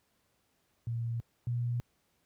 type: tone pair in turn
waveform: sine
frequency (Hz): 116.54 / 120.23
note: A#2 / B2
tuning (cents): 0 / -46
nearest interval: minor second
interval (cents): 54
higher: second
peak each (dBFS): -31 / -29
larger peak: second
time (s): 0.87-1.2 / 1.47-1.8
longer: neither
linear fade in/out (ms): 0
effects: pink hiss -74 dBFS RMS until 2.25 s + high-pass 60 Hz 12 dB/octave